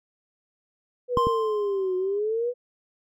sine exponential two-way sweep, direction down then up, 498.8 to 365 to 498.8 Hz, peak -23 dBFS, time 1.08-2.54 s, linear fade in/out 50 ms, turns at 1.96 s
triangle tone with exponential decay, 1046.5 Hz, C6, in tune, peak -17 dBFS, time 1.17-2.19 s, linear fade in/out 2 ms, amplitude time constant 220 ms
clicks, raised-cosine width 3 ms, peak -14 dBFS, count 2, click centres 1.173 / 1.27 s
effects none

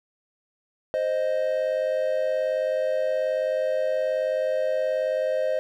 triangle tone pair together, 522.2 / 621 Hz, C5 / D#5, -3 / -3 cents, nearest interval minor third, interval 300 cents, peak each -23 / -23 dBFS, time 0.94-5.59 s, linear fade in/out 0 ms, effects none

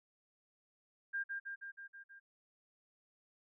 sine tone with echo, 1600 Hz, G6, 35 cents sharp, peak -35 dBFS, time 1.13-1.24 s, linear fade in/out 20 ms, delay 160 ms, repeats 6, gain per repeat -3 dB, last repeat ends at 2.2 s, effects none

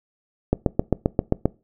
click train, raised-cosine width 2 ms, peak -4 dBFS, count 8, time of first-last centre 0.53-1.456 s, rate 7.56 Hz, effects noise-tail reverb RT60 0.3 s tail -22 dB re dry

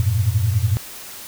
sine tone cluster, 91.5 / 105.4 / 116.1 Hz, F#2 / G#2 / A#2, -19 / +26 / -7 cents, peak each -20 dBFS, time 0-0.77 s, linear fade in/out 0 ms, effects white hiss -36 dBFS RMS until 1.27 s

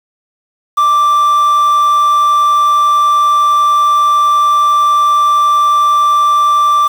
triangle tone with quantisation, 1174.7 Hz, D6, in tune, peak -5 dBFS, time 0.77-6.88 s, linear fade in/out 10 ms, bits 5, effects none

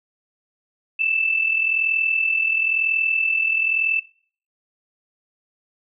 sine tone pair together, 2637 / 2678 Hz, E7 / E7, 0 / +27 cents, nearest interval unison, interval 27 cents, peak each -19 / -24 dBFS, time 0.99-4 s, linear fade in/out 10 ms, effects noise-tail reverb RT60 0.5 s tail -23 dB re dry

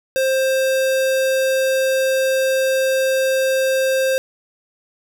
square tone, 528 Hz, C5, 16 cents sharp, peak -16 dBFS, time 0.16-4.18 s, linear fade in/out 0 ms, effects none

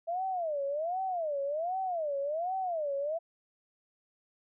sine tone with vibrato, 651 Hz, E5, 22 cents flat, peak -30 dBFS, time 0.07-3.19 s, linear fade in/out 20 ms, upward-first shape sine, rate 1.3 Hz, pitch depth 280 cents each way, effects none

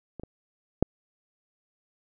clicks, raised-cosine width 2 ms, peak -25 / -25 / -6 dBFS, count 3, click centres 0.197 / 0.235 / 0.826 s, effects none

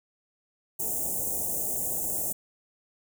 white band-stop noise, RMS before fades -30 dBFS, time 0.79-2.33 s, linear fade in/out 10 ms, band 790 to 6800 Hz, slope 48 dB/octave, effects none

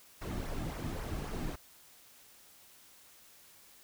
brown noise with flanger, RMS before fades -38 dBFS, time 0.21-1.56 s, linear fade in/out 10 ms, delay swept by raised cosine 0.24 to 2.14 ms, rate 3.7 Hz, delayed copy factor -0.55, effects white hiss -59 dBFS RMS until 3.83 s

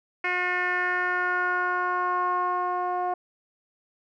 10% pulse tone with low-pass filter sweep, 360 Hz, F#4, 47 cents flat, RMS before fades -26 dBFS, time 0.24-3.14 s, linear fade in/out 5 ms, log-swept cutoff 2200 to 820 Hz, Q 3.9, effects none

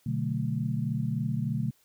sine chord, B minor seventh, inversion none, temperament equal, 123.47 / 146.83 / 185 / 220 Hz, B2 / D3 / F#3 / A3, 0 / 0 / 0 / 0 cents, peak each -31 / -31 / -36 / -33 dBFS, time 0.06-1.71 s, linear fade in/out 5 ms, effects white hiss -66 dBFS RMS until 1.84 s

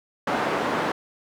white band-pass noise, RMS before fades -25 dBFS, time 0.27-0.92 s, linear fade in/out 5 ms, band 200 to 1100 Hz, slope 12 dB/octave, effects none

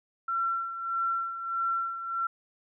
sine tone with tremolo, 1356 Hz, E6, 49 cents sharp, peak -25 dBFS, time 0.28-2.27 s, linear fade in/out 5 ms, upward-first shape sine, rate 1.6 Hz, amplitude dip 65%, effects none

